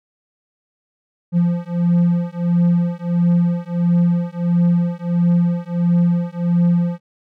triangle beating tone pair, 172.6 / 174.1 Hz, F3 / F3, -20 / -5 cents, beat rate 1.5 Hz, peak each -15 dBFS, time 1.32-7 s, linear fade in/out 50 ms, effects none

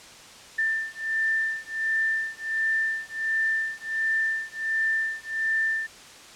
sine beating tone pair, 1783 / 1784.4 Hz, A6 / A6, +22 / +24 cents, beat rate 1.4 Hz, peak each -27 dBFS, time 0.58-5.87 s, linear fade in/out 10 ms, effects white hiss -46 dBFS RMS until 6.35 s + low-pass 7000 Hz 12 dB/octave

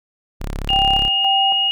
sawtooth tone, 34.58 Hz, C#1, 3 cents flat, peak -19 dBFS, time 0.4-1.09 s, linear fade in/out 20 ms
sine tone with pitch glide, 2836 to 2867 Hz, F7 to F7, +26 to +45 cents, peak -15 dBFS, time 0.69-1.71 s, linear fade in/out 0 ms, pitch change +19 cents, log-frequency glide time 0.88-1.48 s
sine tone with tremolo, 780 Hz, G5, 9 cents flat, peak -16 dBFS, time 0.69-1.71 s, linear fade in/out 50 ms, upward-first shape square, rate 1.8 Hz, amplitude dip 65%
effects none

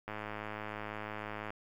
click train, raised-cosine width 0.5 ms, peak -25 dBFS, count 152, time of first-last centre 0.08-1.505 s, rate 106 Hz, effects 10-bit

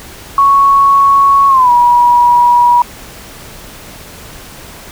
sine tone with pitch glide, 1108.7 to 965.2 Hz, C#6 to B5, 0 to -40 cents, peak -4 dBFS, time 0.38-2.82 s, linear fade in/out 2 ms, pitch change -240 cents, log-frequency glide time 1.48-1.71 s, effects pink hiss -32 dBFS RMS until 4.91 s

